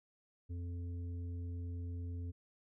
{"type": "harmonic tone", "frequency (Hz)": 87.1, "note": "F2", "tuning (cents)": -4, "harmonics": [1, 3, 5], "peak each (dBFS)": [-39, -51, -59], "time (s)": [0.49, 2.32], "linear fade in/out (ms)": 20, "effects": []}